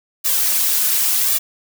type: noise with flanger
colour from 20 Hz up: blue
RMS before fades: -17 dBFS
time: 0.24-1.39 s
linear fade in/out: 20 ms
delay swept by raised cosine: 1.7 to 4.9 ms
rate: 0.91 Hz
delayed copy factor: +1
effects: none